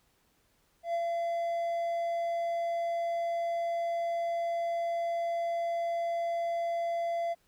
triangle tone with ADSR envelope, 680 Hz, F5, 46 cents flat, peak -25 dBFS, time 0.83-7.35 s, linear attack 110 ms, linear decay 48 ms, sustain -2 dB, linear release 29 ms, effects pink hiss -70 dBFS RMS until 7.47 s

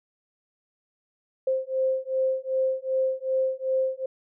sine beating tone pair, 523.3 / 525.9 Hz, C5 / C5, 0 / +9 cents, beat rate 2.6 Hz, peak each -26 dBFS, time 1.47-4.06 s, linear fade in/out 5 ms, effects none

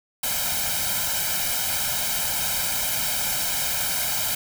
white noise with comb filter, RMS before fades -25 dBFS, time 0.23-4.35 s, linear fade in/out 5 ms, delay 1.3 ms, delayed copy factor +0.9, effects none

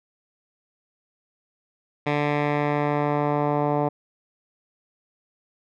10% pulse tone with low-pass filter sweep, 146.83 Hz, D3, in tune, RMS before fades -23 dBFS, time 2.06-3.89 s, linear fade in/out 10 ms, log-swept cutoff 2600 to 860 Hz, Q 1.4, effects none

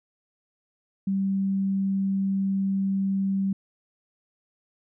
sine tone, 194.4 Hz, G3, 14 cents flat, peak -22 dBFS, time 1.07-3.53 s, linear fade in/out 5 ms, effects none

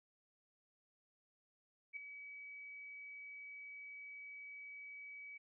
sine tone with ADSR envelope, 2278 Hz, C#7, 47 cents sharp, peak -40 dBFS, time 1.93-5.38 s, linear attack 36 ms, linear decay 4 ms, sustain -9 dB, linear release 11 ms, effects none

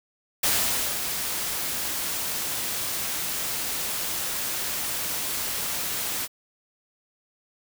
white noise with ADSR envelope, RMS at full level -22 dBFS, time 0.43-6.28 s, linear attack 7 ms, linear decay 530 ms, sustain -7 dB, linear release 40 ms, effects none

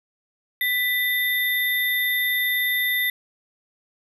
sine tone cluster, 1987 / 3609 / 11650 Hz, B6 / A7 / F#9, +10 / +43 / -28 cents, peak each -21 / -27 / -29 dBFS, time 0.61-3.1 s, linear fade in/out 2 ms, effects none

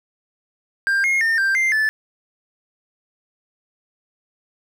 triangle tone with pitch steps, 1591 / 2147 / 1815 / 1578 / 2092 / 1746 Hz, G6 / C7 / A#6 / G6 / C7 / A6, +25 / +44 / -47 / +11 / -1 / -14 cents, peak -14 dBFS, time 0.87-1.89 s, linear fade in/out 0 ms, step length 170 ms, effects none

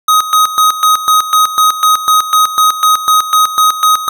square tone with tremolo, 1257 Hz, D#6, 17 cents sharp, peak -6 dBFS, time 0.08-4.09 s, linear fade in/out 5 ms, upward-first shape square, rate 4 Hz, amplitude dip 75%, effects none

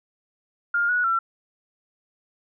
sine tone with pitch steps, 1408 / 1463 / 1352 Hz, F6 / F#6 / E6, +14 / -20 / +43 cents, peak -19 dBFS, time 0.74-1.19 s, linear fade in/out 5 ms, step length 150 ms, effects none

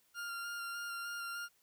40% pulse tone with vibrato, 1396.9 Hz, F6, in tune, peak -39 dBFS, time 0.14-1.49 s, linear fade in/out 50 ms, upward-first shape square, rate 3.3 Hz, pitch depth 12 cents each way, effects white hiss -72 dBFS RMS until 1.62 s

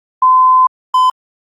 sine / triangle tone pair in turn, 1025 / 1018.5 Hz, C6 / C6, -36 / -47 cents, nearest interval unison, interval 11 cents, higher first, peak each -5 dBFS, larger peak neither, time 0.22-0.67 / 0.94-1.1 s, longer first, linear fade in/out 5 ms, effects Opus 24 kbps

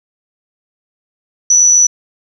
sine tone with amplitude modulation, 5930 Hz, F#8, 3 cents sharp, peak -4 dBFS, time 1.5-1.87 s, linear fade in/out 5 ms, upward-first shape sine, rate 86.8 Hz, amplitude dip 30%, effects 7-bit

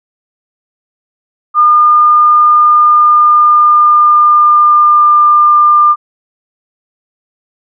sine tone with pitch glide, 1211 to 1198.5 Hz, D#6 to D6, -47 to +35 cents, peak -3 dBFS, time 1.54-5.96 s, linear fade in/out 50 ms, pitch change -18 cents, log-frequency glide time 2.46-5.52 s, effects none

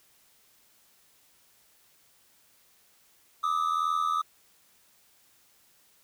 triangle tone pair together, 1190 / 1272.2 Hz, D6 / D#6, +22 / +38 cents, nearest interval minor second, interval 116 cents, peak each -26 / -26 dBFS, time 3.43-4.22 s, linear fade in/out 10 ms, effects white hiss -63 dBFS RMS until 6.03 s

